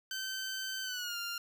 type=tone with pitch glide; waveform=15% pulse; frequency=1541 to 1396.9 Hz; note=G6 to F6; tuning=-30 to 0 cents; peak=-30 dBFS; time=0.11-1.38 s; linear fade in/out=2 ms; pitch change=-170 cents; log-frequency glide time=0.83-1.17 s; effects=none